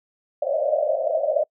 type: band-pass noise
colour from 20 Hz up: white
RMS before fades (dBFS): -22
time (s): 0.42-1.44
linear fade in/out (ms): 5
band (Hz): 550 to 650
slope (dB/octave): 96
effects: noise-tail reverb RT60 0.1 s tail -26 dB re dry